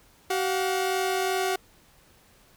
sawtooth tone pair together, 380 / 717.3 Hz, F#4 / F5, +46 / +46 cents, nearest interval major seventh, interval 1100 cents, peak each -22 / -25 dBFS, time 0.3-1.56 s, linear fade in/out 5 ms, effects pink hiss -58 dBFS RMS until 2.56 s

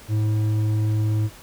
sine tone with hard clipping, 107.4 Hz, A2, 41 cents flat, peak -20 dBFS, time 0.08-1.3 s, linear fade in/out 50 ms, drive 6 dB, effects pink hiss -45 dBFS RMS until 1.42 s

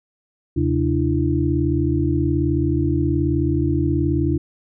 sine tone cluster, 79.5 / 133.7 / 296.4 / 335.2 Hz, D#2 / C3 / D4 / E4, +38 / +38 / +16 / +29 cents, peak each -22 dBFS, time 0.56-4.38 s, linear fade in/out 10 ms, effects none

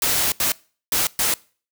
white noise bursts at uneven times, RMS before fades -20 dBFS, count 4, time 0.02-0.32 / 0.4-0.52 / 0.92-1.07 / 1.19-1.34 s, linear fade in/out 2 ms, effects noise-tail reverb RT60 0.4 s tail -23 dB re dry

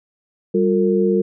sine tone cluster, 194.9 / 358.5 / 453.4 Hz, G3 / F4 / A#4, -10 / +45 / -48 cents, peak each -18 dBFS, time 0.54-1.22 s, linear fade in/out 10 ms, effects none

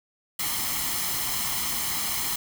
white noise with comb filter, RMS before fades -28 dBFS, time 0.39-2.36 s, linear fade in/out 5 ms, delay 0.96 ms, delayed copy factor +0.6, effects none

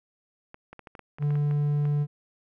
clicks, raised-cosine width 0.5 ms, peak -28 dBFS, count 12, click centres 0.544 / 0.73 / 0.793 / 0.872 / 0.952 / 0.993 / 1.185 / 1.225 / 1.306 / 1.355 / 1.511 / 1.854 s
triangle tone, 146.4 Hz, D3, 5 cents flat, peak -20 dBFS, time 1.19-2.07 s, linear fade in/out 50 ms
effects none

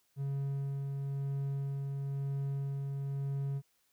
triangle tone with tremolo, 138.59 Hz, C#3, in tune, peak -30 dBFS, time 0.16-3.62 s, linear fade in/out 50 ms, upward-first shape sine, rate 1 Hz, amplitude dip 25%, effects white hiss -74 dBFS RMS until 3.92 s

